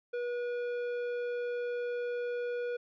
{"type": "tone with tanh clipping", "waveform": "sine", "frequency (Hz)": 484.3, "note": "B4", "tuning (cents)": -34, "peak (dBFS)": -34, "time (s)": [0.13, 2.77], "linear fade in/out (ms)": 10, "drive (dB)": 11, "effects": []}